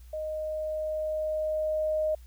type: tone with level ramp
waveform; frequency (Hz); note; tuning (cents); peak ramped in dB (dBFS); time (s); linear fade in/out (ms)
sine; 620; D#5; -6; -31 to -24; 0.13-2.15; 5
effects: added 60 Hz sine -46 dBFS peak until 2.26 s + white hiss -63 dBFS RMS until 2.26 s